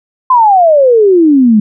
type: exponential sweep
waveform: sine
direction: down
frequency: 1046.5 to 205 Hz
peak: -3 dBFS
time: 0.3-1.6 s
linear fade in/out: 5 ms
effects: none